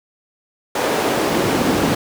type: noise with high-pass filter sweep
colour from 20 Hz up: brown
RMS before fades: -18 dBFS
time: 0.75-1.95 s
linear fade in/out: 5 ms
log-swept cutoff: 490 to 210 Hz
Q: 1
effects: none